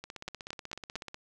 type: two click trains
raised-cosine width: 0.2 ms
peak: -24 / -19 dBFS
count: 19 / 4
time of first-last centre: 0.04-1.144 / 0.28-0.956 s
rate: 16.3 / 4.44 Hz
effects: none